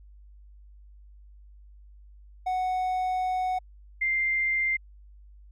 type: tone pair in turn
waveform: triangle / sine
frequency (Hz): 740 / 2095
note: F#5 / C7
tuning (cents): 0 / +2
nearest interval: octave + tritone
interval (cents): 1802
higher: second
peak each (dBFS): -23 / -23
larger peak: neither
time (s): 2.46-3.59 / 4.01-4.77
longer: first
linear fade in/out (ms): 10
effects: added 50 Hz sine -48 dBFS peak until 5.51 s